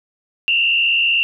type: tone with frequency modulation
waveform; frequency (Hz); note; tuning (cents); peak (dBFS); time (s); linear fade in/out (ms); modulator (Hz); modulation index
sine; 2762; F7; -20; -13; 0.48-1.23; 0; 75.9; 1.3
effects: none